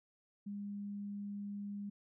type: tone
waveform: sine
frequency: 202.9 Hz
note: G#3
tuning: 40 cents flat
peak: -40 dBFS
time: 0.46-1.9 s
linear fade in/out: 10 ms
effects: none